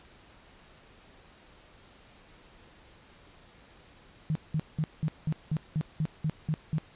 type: tone bursts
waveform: sine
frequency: 155.56 Hz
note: D#3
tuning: in tune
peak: -25 dBFS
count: 11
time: 4.3-6.783 s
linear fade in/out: 0 ms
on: 53 ms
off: 190 ms
effects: pink hiss -56 dBFS RMS until 6.95 s + resampled to 8000 Hz